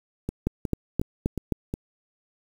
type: two click trains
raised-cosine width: 3 ms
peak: -10 / -15 dBFS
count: 5 / 5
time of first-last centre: 0.47-1.523 / 0.29-1.739 s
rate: 3.8 / 2.76 Hz
effects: 7-bit